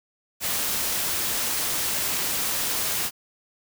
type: noise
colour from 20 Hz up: white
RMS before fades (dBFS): -26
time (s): 0.4-3.11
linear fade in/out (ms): 50
effects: none